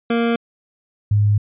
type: tone pair in turn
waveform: 25% pulse / sine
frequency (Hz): 233.1 / 103.83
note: A#3 / G#2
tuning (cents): 0 / 0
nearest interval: octave + major second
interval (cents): 1400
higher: first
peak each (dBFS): -12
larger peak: neither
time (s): 0.1-0.36 / 1.11-1.38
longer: second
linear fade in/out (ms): 5
effects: resampled to 8000 Hz